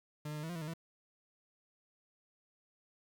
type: tone with pitch steps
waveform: 40% pulse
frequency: 150.1 / 151.4 / 150.3 / 161.7 / 175.2 / 163.3 / 152 / 164.7 Hz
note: D3 / D#3 / D3 / E3 / F3 / E3 / D#3 / E3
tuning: +38 / -47 / +40 / -33 / +6 / -16 / -40 / -1 cents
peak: -38 dBFS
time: 0.25-0.738 s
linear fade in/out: 5 ms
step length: 61 ms
effects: 11-bit